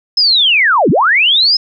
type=linear two-way sweep; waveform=sine; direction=down then up; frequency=5200 to 130.81 to 5200 Hz; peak=-7 dBFS; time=0.17-1.57 s; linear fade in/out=5 ms; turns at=0.9 s; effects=none